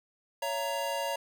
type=chord; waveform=square; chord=A# diminished; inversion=first; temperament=just; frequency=559.4 / 671.3 / 932.3 Hz; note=C#5 / E5 / A#5; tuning=+16 / +31 / 0 cents; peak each=-35 / -38 / -35 dBFS; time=0.42-1.16 s; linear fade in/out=5 ms; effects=none